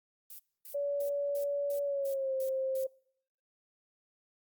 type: noise bursts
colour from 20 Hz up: violet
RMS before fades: -47 dBFS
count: 8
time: 0.3-2.84 s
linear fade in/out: 2 ms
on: 90 ms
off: 260 ms
type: tone with pitch glide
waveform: sine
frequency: 570 to 528.8 Hz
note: C#5 to C5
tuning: +48 to +18 cents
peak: -30 dBFS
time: 0.74-2.87 s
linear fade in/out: 10 ms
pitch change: -130 cents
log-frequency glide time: 1.83-2.34 s
effects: noise-tail reverb RT60 0.7 s tail -26 dB re dry + Opus 24 kbps